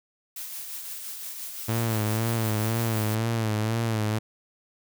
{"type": "noise with tremolo", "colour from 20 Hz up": "blue", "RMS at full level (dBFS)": -35, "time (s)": [0.36, 3.15], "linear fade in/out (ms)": 5, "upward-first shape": "triangle", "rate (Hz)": 5.8, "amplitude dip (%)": 40}
{"type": "tone with vibrato", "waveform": "sawtooth", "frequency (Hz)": 111.2, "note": "A2", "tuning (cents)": 19, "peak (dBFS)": -20, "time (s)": [1.68, 4.19], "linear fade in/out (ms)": 10, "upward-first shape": "sine", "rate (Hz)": 2, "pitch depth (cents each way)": 71}
{"effects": []}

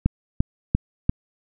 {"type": "click train", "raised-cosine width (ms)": 5, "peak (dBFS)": -5, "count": 4, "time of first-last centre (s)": [0.06, 1.094], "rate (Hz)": 2.9, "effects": []}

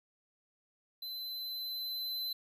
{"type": "tone with level ramp", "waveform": "square", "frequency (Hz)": 4045, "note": "B7", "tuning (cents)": 41, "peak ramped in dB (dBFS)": [-40, -35], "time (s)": [1.02, 2.33], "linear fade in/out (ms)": 5, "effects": []}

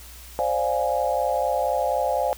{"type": "chord", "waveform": "sine", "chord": "D half-diminished seventh", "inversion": "third", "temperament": "equal", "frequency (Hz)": [523.3, 587.3, 698.5, 830.6], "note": ["C5", "D5", "F5", "Ab5"], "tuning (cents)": [0, 0, 0, 0], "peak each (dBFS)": -26, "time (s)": [0.39, 2.33], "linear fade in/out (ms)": 0, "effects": ["added 60 Hz sine -43 dBFS peak until 2.37 s", "white hiss -45 dBFS RMS until 2.37 s"]}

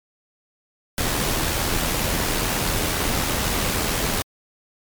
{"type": "noise with amplitude modulation", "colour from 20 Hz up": "pink", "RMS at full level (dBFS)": -21, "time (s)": [0.98, 4.22], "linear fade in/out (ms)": 0, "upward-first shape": "sine", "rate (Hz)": 82.1, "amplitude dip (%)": 35, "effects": ["MP3 96 kbps"]}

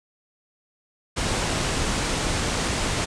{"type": "low-pass noise", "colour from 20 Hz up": "pink", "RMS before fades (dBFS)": -25, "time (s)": [1.16, 3.06], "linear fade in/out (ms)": 20, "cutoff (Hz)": 9300, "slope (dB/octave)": 48, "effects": []}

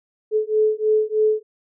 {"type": "beating tone pair", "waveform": "sine", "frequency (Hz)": [429.4, 432.6], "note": ["A4", "A4"], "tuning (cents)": [-42, -29], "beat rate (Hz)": 3.2, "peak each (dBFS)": -19, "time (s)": [0.31, 1.43], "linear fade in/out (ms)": 50, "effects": []}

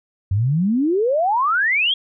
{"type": "exponential sweep", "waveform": "sine", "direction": "up", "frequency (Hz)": [91.3, 3343], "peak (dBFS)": -15, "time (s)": [0.31, 1.94], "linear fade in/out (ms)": 5, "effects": []}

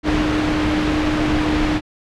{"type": "tone in noise", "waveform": "sine", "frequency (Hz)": 304.5, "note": "D#4", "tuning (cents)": -37, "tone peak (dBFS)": -18, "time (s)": [0.03, 1.81], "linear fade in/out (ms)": 50, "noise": "pink", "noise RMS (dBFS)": -20, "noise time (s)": [0.03, 1.81], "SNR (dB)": -1, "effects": ["low-pass 3000 Hz 12 dB/octave"]}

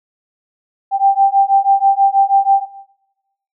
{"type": "beating tone pair", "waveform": "sine", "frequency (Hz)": [784, 790.2], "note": ["G5", "G5"], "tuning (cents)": [0, 14], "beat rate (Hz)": 6.2, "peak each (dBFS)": -12, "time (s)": [0.91, 2.66], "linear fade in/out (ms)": 50, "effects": ["noise-tail reverb RT60 0.9 s tail -17 dB re dry"]}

